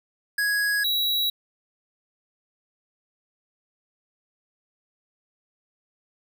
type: tone pair in turn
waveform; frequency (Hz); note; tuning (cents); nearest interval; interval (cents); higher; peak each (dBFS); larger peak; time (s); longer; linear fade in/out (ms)
square; 1664 / 3885; G#6 / B7; +3 / -29; octave + minor third; 1468; second; -22; neither; 0.38-0.84 / 0.84-1.3; neither; 5
effects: none